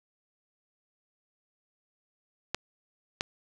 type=clicks; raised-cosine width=0.2 ms; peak=-11 dBFS; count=2; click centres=2.546 / 3.209 s; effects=none